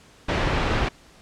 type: low-pass noise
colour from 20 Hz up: pink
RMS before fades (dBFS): -23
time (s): 0.28-0.89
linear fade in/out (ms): 10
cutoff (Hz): 2800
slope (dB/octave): 12
effects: pink hiss -52 dBFS RMS until 1.21 s + low-pass 8000 Hz 12 dB/octave